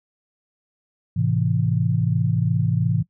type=chord; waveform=sine; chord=A minor; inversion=none; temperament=equal with one note detuned; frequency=107.92 / 130.81 / 164.81 Hz; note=A2 / C3 / E3; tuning=-33 / 0 / 0 cents; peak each=-22 dBFS; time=1.16-3.03 s; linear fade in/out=10 ms; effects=noise-tail reverb RT60 0.1 s tail -20 dB re dry